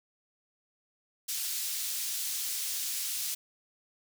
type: high-pass noise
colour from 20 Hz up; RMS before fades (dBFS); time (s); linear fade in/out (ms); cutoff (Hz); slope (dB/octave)
pink; -34; 1.28-3.35; 10; 4800; 12
effects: none